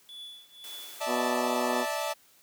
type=tone with tremolo; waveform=triangle; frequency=3440 Hz; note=A7; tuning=40 cents flat; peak=-38 dBFS; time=0.09-1.21 s; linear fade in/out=0 ms; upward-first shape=triangle; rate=1.9 Hz; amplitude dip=95%
type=high-pass noise; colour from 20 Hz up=white; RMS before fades=-46 dBFS; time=0.64-1.02 s; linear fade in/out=0 ms; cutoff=260 Hz; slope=48 dB/octave
type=chord; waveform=sawtooth; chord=D suspended second; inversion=none; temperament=equal with one note detuned; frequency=587.3 / 651.3 / 880 Hz; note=D5 / E5 / A5; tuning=0 / -21 / 0 cents; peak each=-30 dBFS; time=1-2.14 s; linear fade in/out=20 ms
type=harmonic tone; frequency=123.47 Hz; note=B2; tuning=in tune; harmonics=2 / 3 / 4 / 5 / 6 / 7 / 8 / 9 / 10; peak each=-33 / -35 / -36 / -37 / -38 / -38 / -39 / -40 / -40 dBFS; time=1.06-1.86 s; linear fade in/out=50 ms
effects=white hiss -61 dBFS RMS until 2.42 s + high-pass 80 Hz 12 dB/octave